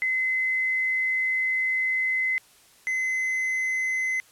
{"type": "tone pair in turn", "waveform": ["sine", "triangle"], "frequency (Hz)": [2045, 2045], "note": ["C7", "C7"], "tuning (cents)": [-40, -40], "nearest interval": "unison", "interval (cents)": 0, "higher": "neither", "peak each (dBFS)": [-22, -22], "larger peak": "neither", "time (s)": [[0.02, 2.38], [2.87, 4.2]], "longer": "first", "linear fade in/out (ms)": 0, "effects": ["white hiss -56 dBFS RMS until 4.31 s", "low-pass 12000 Hz 12 dB/octave"]}